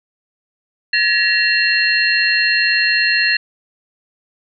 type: tone cluster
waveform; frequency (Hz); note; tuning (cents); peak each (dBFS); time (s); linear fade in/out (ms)
sine; 1709 / 1893 / 2728 / 4230; G#6 / A#6 / F7 / C8; +49 / +26 / -41 / +18; -18; 0.93-3.37; 5
effects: none